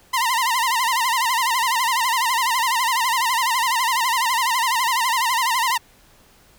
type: tone with vibrato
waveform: sawtooth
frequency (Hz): 974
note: B5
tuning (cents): -24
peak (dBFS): -14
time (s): 0.13-5.78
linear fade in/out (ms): 10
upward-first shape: sine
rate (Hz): 12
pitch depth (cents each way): 140
effects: pink hiss -53 dBFS RMS until 6.58 s